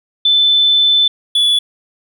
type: tone pair in turn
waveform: sine / triangle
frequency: 3520 / 3432 Hz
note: A7 / A7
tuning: 0 / -44 cents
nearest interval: unison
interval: 44 cents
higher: first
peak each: -8 dBFS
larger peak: neither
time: 0.25-1.08 / 1.35-1.59 s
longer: first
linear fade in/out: 5 ms
effects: none